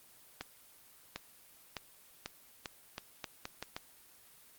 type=accelerating click train; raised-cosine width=0.2 ms; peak=-21 dBFS; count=10; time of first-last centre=0.41-3.765 s; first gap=750 ms; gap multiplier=0.81; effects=white hiss -60 dBFS RMS until 4.58 s + Opus 24 kbps